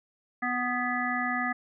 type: harmonic tone with a mistuned harmonic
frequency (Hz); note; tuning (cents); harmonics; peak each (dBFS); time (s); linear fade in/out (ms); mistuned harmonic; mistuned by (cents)
247.6; B3; +5; 1 / 3 / 5 / 7 / 8; -33 / -33 / -33 / -33 / -33; 0.42-1.53; 10; 7; -26
effects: none